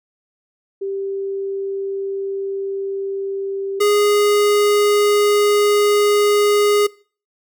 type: tone pair in turn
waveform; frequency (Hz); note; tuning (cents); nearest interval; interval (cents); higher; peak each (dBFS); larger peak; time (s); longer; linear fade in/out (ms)
sine / square; 392 / 413.1; G4 / G#4; 0 / -9; minor second; 91; second; -21 / -13; second; 0.81-3.8 / 3.8-6.87; second; 10
effects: noise-tail reverb RT60 0.4 s tail -22 dB re dry